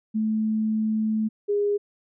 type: tone pair in turn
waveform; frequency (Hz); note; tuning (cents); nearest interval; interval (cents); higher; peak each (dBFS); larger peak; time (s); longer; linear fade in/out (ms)
sine; 217.7 / 409.5; A3 / G#4; -18 / -24; major seventh; 1094; second; -21 / -20; second; 0.14-1.29 / 1.48-1.78; first; 20
effects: none